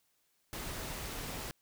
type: noise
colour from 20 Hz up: pink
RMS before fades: -41 dBFS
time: 0.53-1.51 s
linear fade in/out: 0 ms
effects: white hiss -75 dBFS RMS until 1.61 s